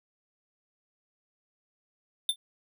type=tone with exponential decay; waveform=square; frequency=3568 Hz; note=A7; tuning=23 cents sharp; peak=-20 dBFS; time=2.29-2.36 s; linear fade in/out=2 ms; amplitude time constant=15 ms; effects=none